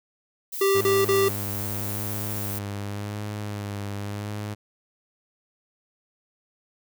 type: noise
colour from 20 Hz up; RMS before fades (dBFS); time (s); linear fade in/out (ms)
violet; -33; 0.52-2.59; 10
type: tone bursts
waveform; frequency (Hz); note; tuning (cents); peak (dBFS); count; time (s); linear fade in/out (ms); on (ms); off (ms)
square; 392; G4; 0; -19; 3; 0.61-1.286; 5; 200; 38
type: tone with vibrato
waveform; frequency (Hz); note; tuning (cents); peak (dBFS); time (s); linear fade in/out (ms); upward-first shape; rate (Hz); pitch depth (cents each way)
sawtooth; 102.7; G#2; -19; -26; 0.74-4.55; 20; sine; 0.88; 32
effects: none